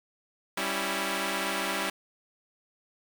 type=chord; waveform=5% pulse; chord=C# diminished; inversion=second; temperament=equal; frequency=196 / 277.2 / 329.6 Hz; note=G3 / C#4 / E4; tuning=0 / 0 / 0 cents; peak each=-21 / -23 / -21 dBFS; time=0.57-1.9 s; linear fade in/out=5 ms; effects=8-bit